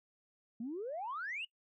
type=exponential sweep; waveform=sine; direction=up; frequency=218 to 2960 Hz; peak=-37 dBFS; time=0.6-1.45 s; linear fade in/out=5 ms; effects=noise-tail reverb RT60 0.1 s tail -23 dB re dry + tanh soft clip ceiling -33 dBFS